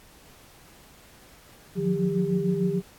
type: tone cluster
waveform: sine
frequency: 153.3 / 177.5 / 184.2 / 398.8 Hz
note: D#3 / F3 / F#3 / G4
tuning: -25 / +28 / -7 / +30 cents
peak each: -31 / -26 / -28 / -27 dBFS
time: 1.75-2.82 s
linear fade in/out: 50 ms
effects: pink hiss -53 dBFS RMS until 2.98 s + AAC 64 kbps